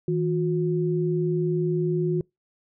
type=tone pair together; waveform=sine; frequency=160.36 / 360 Hz; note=E3 / F#4; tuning=-47 / -47 cents; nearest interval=octave + major second; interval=1400 cents; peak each=-24 dBFS; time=0.08-2.21 s; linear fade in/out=2 ms; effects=noise-tail reverb RT60 0.2 s tail -26 dB re dry